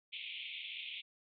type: band-pass noise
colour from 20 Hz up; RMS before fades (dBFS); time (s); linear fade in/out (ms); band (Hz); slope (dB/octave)
white; -45; 0.12-1.02; 20; 2200 to 3600; 96
effects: none